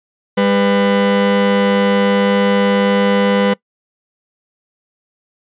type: tone pair together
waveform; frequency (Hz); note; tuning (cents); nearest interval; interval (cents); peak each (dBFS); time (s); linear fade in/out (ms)
40% pulse; 200.3 / 498.9; G3 / B4; +38 / +17; octave + major third; 1579; -13; 0.37-3.54; 10
effects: noise-tail reverb RT60 0.1 s tail -23 dB re dry + resampled to 8000 Hz

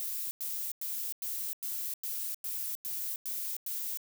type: noise bursts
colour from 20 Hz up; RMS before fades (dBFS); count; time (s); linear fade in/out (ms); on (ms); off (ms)
violet; -36; 10; 0-3.973; 0; 310; 97
effects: none

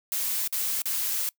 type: noise with dropouts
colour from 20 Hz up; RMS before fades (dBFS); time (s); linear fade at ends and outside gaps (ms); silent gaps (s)
blue; -28; 0.12-1.29; 1; 0.476-0.526 / 0.819-0.856
effects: noise-tail reverb RT60 0.1 s tail -23 dB re dry

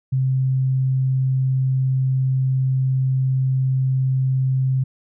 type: tone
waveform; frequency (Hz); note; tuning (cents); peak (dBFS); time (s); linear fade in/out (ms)
sine; 131.4; C3; +8; -16; 0.12-4.84; 10
effects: none

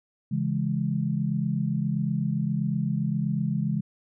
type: chord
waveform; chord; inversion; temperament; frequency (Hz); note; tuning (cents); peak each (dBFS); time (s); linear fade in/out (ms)
sine; C# minor; none; just; 138.59 / 166.31 / 207.9; C#3 / E3 / G#3; 0 / +16 / +2; -28; 0.31-3.81; 10
effects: none

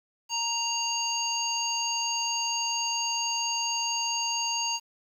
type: harmonic tone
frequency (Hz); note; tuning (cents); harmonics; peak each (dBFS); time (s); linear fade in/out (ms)
932.3; A#5; 0; 1 / 3 / 5 / 7; -32 / -32 / -32 / -32; 0.29-4.8; 50
effects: 9-bit

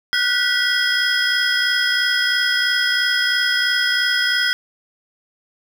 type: tone cluster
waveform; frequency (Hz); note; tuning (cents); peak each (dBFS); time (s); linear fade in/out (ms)
triangle; 1451 / 1514 / 1957 / 3270 / 5080; F#6 / F#6 / B6 / G#7 / D#8; -34 / +39 / -16 / -28 / +35; -21; 0.13-4.53; 0
effects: none

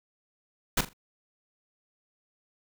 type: noise with echo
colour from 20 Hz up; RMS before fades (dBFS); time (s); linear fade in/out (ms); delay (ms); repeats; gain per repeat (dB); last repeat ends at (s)
pink; -24; 0.77-0.81; 5; 41; 3; -12; 0.933
effects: none

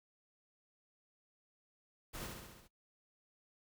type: noise with echo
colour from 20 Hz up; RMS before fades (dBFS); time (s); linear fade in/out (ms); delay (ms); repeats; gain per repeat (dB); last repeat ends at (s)
pink; -45; 2.13-2.28; 20; 67; 6; -3; 2.682
effects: noise-tail reverb RT60 0.1 s tail -19 dB re dry

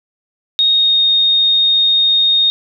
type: tone with pitch glide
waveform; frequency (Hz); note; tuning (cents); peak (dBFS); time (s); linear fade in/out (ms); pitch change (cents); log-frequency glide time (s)
sine; 3729 to 3703; A#7 to A#7; 0 to -12; -9; 0.59-2.5; 0; -12; 0.7-1.03
effects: none

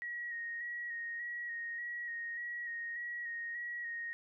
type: tone with vibrato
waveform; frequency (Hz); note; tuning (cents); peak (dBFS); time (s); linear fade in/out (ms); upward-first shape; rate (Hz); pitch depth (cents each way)
sine; 1890; A#6; +23; -38; 0.02-4.13; 0; square; 1.7; 22
effects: none

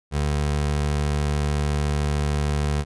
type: tone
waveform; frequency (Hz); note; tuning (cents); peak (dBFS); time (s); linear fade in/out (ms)
25% pulse; 73.42; D2; 0; -17; 0.11-2.85; 50
effects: resampled to 24000 Hz

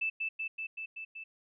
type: tone with echo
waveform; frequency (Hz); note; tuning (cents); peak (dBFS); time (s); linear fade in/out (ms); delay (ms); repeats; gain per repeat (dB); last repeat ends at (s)
sine; 2637; E7; 0; -29; 0.01-0.1; 10; 190; 6; -2; 1.24
effects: none

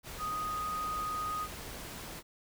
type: tone in noise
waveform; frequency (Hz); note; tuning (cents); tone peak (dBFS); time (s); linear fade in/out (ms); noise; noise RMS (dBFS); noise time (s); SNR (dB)
sine; 1244.5; D#6; 0; -33; 0.18-1.48; 50; pink; -44; 0.03-2.23; +8
effects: none

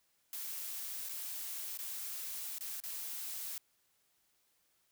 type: noise with dropouts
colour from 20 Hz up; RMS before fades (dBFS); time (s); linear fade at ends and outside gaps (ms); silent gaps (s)
blue; -42; 0.33-3.58; 1; 1.088-1.093 / 1.774-1.789 / 2.584-2.608 / 2.802-2.837
effects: white hiss -75 dBFS RMS until 4.91 s

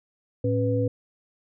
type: tone cluster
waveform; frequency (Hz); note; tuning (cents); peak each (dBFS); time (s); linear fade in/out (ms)
sine; 110.9 / 273.4 / 493.2; A2 / C#4 / B4; +14 / -24 / -2; -24 / -28 / -25; 0.44-0.88; 5
effects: none

